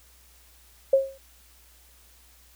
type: tone with exponential decay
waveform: sine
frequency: 540 Hz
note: C#5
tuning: 45 cents flat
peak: -12 dBFS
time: 0.93-1.18 s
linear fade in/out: 5 ms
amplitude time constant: 54 ms
effects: added 60 Hz sine -57 dBFS peak until 2.55 s + white hiss -57 dBFS RMS until 2.55 s